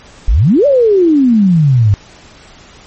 sine exponential two-way sweep, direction up then down, 42.3 to 593 to 97.1 Hz, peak -5 dBFS, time 0.28-1.94 s, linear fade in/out 0 ms, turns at 0.66 s, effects pink hiss -39 dBFS RMS until 2.86 s + MP3 32 kbps

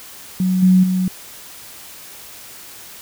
sine tone with level steps, 185 Hz, F#3, in tune, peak -14 / -8 / -15 dBFS, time 0.4-1.08 s, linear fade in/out 2 ms, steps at 0.62 / 0.83 s, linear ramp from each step 10 ms, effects white hiss -38 dBFS RMS until 3.01 s

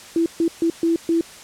sine tone bursts at uneven times, 332.6 Hz, E4, 16 cents sharp, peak -15 dBFS, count 5, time 0.16-0.26 / 0.4-0.48 / 0.62-0.7 / 0.83-0.96 / 1.09-1.21 s, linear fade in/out 2 ms, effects white hiss -41 dBFS RMS until 1.43 s + low-pass 9000 Hz 12 dB/octave

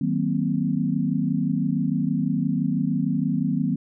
sine chord, C half-diminished seventh, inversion first, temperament just, 156.98 / 188.37 / 235.5 / 261.6 Hz, Eb3 / Gb3 / Bb3 / C4, +16 / +31 / +18 / 0 cents, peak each -26 dBFS, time 0.01-3.76 s, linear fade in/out 5 ms, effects none

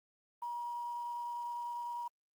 sine tone with quantisation, 955 Hz, A#5, 42 cents sharp, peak -37 dBFS, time 0.42-2.08 s, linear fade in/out 5 ms, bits 10, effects Opus 24 kbps

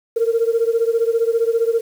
sine beating tone pair, 454.4 / 469.4 Hz, A#4 / A#4, -44 / +12 cents, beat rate 15 Hz, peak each -16 / -18 dBFS, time 0.16-1.81 s, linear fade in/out 10 ms, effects tanh soft clip ceiling -8 dBFS + 7-bit

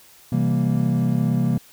triangle chord, C dominant seventh, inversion none, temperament equal with one note detuned, 129.98 / 164.81 / 196 / 233.1 Hz, C3 / E3 / G3 / Bb3, -11 / 0 / 0 / 0 cents, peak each -20 / -21 / -23 / -21 dBFS, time 0.32-1.58 s, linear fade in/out 5 ms, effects white hiss -50 dBFS RMS until 1.72 s

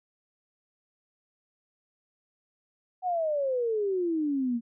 sine exponential sweep, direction down, 753 to 228.4 Hz, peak -25 dBFS, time 3.02-4.61 s, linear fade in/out 50 ms, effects none

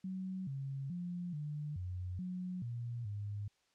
sine tone with pitch steps, 187.8 / 136.5 / 176.4 / 148.7 / 90.8 / 182.1 / 118.9 / 102.7 Hz, F#3 / C#3 / F3 / D3 / F#2 / F#3 / A#2 / G#2, +26 / -26 / +18 / +22 / -32 / -27 / +35 / -19 cents, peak -38 dBFS, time 0.04-3.48 s, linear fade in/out 5 ms, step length 430 ms, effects white hiss -75 dBFS RMS until 3.74 s + low-pass 6000 Hz 12 dB/octave

